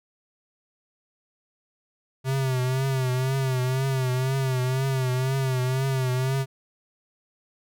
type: tone with vibrato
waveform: square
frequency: 130.81 Hz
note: C3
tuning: in tune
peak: -23 dBFS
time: 2.24-6.46 s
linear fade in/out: 50 ms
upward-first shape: triangle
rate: 2 Hz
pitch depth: 71 cents each way
effects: none